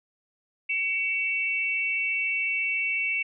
sine tone pair together, 2253 / 2681 Hz, C#7 / E7, +28 / +29 cents, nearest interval minor third, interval 301 cents, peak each -27 dBFS, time 0.69-3.23 s, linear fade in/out 10 ms, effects none

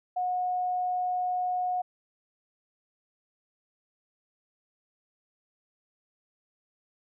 sine tone, 727 Hz, F#5, 31 cents flat, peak -26 dBFS, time 0.16-1.82 s, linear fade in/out 10 ms, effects none

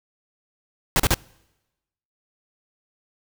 pink noise bursts, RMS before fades -18 dBFS, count 3, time 0.96-1.142 s, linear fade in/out 0 ms, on 36 ms, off 37 ms, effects noise-tail reverb RT60 1.0 s tail -26 dB re dry

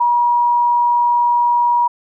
sine tone, 959 Hz, A#5, 49 cents sharp, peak -11 dBFS, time 0-1.88 s, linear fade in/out 10 ms, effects none

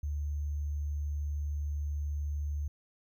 sine tone with sample-and-hold, 73.42 Hz, D2, in tune, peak -31 dBFS, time 0.03-2.68 s, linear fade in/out 5 ms, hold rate 6300 Hz, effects none

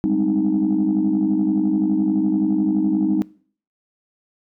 sine chord, Ab major seventh, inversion third, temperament equal, 196 / 207.7 / 261.6 / 311.1 Hz, G3 / Ab3 / C4 / Eb4, 0 / 0 / 0 / 0 cents, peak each -22 / -23 / -23 / -18 dBFS, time 0.04-3.22 s, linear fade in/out 0 ms, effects noise-tail reverb RT60 0.5 s tail -23 dB re dry + tanh soft clip ceiling -10 dBFS

